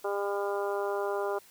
harmonic tone, 201.1 Hz, G3, 44 cents sharp, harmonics 2 / 3 / 4 / 5 / 6 / 7, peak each -31 / -35 / -37 / -39 / -41 / -42 dBFS, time 0.04-1.39 s, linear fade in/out 10 ms, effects white hiss -57 dBFS RMS until 1.5 s

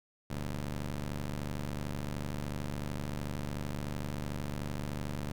20% pulse ring-modulated tone, 73.42 Hz, D2, in tune, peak -27 dBFS, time 0.3-5.32 s, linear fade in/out 5 ms, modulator 62 Hz, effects none

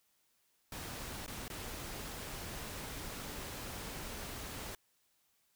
pink noise with dropouts, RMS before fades -44 dBFS, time 0.72-4.75 s, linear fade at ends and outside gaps 2 ms, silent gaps 1.264-1.278 / 1.481-1.5 s, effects white hiss -75 dBFS RMS until 5.55 s

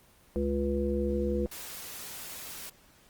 harmonic tone, 70 Hz, C#2, 18 cents sharp, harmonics 1 / 3 / 5 / 7, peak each -32 / -32 / -32 / -32 dBFS, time 0.36-1.46 s, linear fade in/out 0 ms
white noise, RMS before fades -42 dBFS, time 1.51-2.7 s, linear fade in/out 10 ms
effects pink hiss -60 dBFS RMS until 3.09 s + Opus 24 kbps

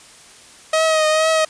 sawtooth tone with vibrato, 630 Hz, D#5, 21 cents sharp, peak -10 dBFS, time 0.73-1.45 s, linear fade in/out 5 ms, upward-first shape triangle, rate 2.2 Hz, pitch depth 38 cents each way, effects white hiss -44 dBFS RMS until 1.49 s + resampled to 22050 Hz

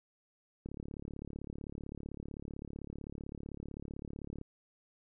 click train, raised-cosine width 3 ms, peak -30 dBFS, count 135, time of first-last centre 0.66-4.414 s, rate 35.7 Hz, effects none

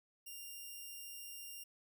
5% pulse tone, 2794 Hz, F7, in tune, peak -38 dBFS, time 0.26-1.64 s, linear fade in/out 10 ms, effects none

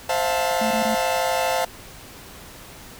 40% pulse chord, F major seventh, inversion second, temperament equal with one note detuned, 523.3 / 659.3 / 711.5 / 880 Hz, C5 / E5 / F5 / A5, 0 / 0 / +32 / 0 cents, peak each -25 dBFS, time 0.09-1.65 s, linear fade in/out 5 ms
sine tone bursts, 220 Hz, A3, in tune, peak -24 dBFS, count 3, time 0.61-0.949 s, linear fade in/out 5 ms, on 99 ms, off 21 ms
effects pink hiss -42 dBFS RMS until 2.99 s

